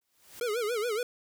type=noise with exponential growth; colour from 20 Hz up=white; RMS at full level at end=-44 dBFS; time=0.01-0.4 s; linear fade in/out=5 ms; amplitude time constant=83 ms
type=tone with vibrato; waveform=square; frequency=451.2 Hz; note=A4; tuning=44 cents sharp; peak=-29 dBFS; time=0.41-1.03 s; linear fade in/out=2 ms; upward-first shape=sine; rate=7.1 Hz; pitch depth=160 cents each way
effects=none

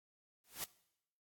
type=noise with exponential growth; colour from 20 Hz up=white; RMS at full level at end=-37 dBFS; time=0.44-0.64 s; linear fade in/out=1 ms; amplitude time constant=43 ms; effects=noise-tail reverb RT60 0.8 s tail -21 dB re dry + AAC 64 kbps

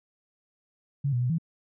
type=tone with pitch steps; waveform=sine; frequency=140.2 / 122.2 / 124.2 / 163.7 Hz; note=C#3 / B2 / B2 / E3; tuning=+20 / -18 / +10 / -12 cents; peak=-23 dBFS; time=1.04-1.384 s; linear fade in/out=10 ms; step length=86 ms; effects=none

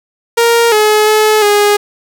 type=tone with pitch steps; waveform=sawtooth; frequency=466.6 / 425.9 / 429.7 / 412.8 Hz; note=A#4 / G#4 / A4 / G#4; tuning=+2 / +44 / -41 / -10 cents; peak=-3 dBFS; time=0.37-1.77 s; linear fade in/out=10 ms; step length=350 ms; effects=none

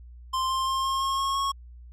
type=tone with pitch steps; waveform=square; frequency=1046.5 / 1055 / 1063.6 / 1072.2 / 1080.9 / 1089.7 / 1098.5 Hz; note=C6 / C6 / C6 / C6 / C#6 / C#6 / C#6; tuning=0 / +14 / +28 / +42 / -44 / -30 / -16 cents; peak=-25 dBFS; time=0.33-1.52 s; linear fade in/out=10 ms; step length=170 ms; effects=added 60 Hz sine -43 dBFS peak until 1.92 s + low-pass 9000 Hz 12 dB/octave

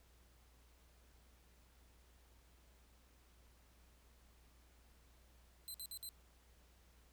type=tone bursts; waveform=10% pulse; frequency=4062 Hz; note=B7; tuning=48 cents sharp; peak=-39 dBFS; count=4; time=5.68-6.09 s; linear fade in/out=0 ms; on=62 ms; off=54 ms; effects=added 60 Hz sine -66 dBFS peak until 7.12 s + pink hiss -71 dBFS RMS until 7.12 s

